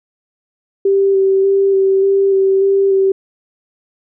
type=tone with vibrato; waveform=sine; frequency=389.4 Hz; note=G4; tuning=12 cents flat; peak=-9 dBFS; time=0.85-3.12 s; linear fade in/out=5 ms; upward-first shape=square; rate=1.7 Hz; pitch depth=14 cents each way; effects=none